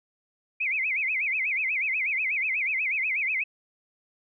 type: tone with vibrato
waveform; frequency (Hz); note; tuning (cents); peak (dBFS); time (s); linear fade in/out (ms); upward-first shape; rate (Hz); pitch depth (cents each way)
sine; 2302; D7; -35; -24; 0.6-3.44; 10; sine; 8.2; 210
effects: none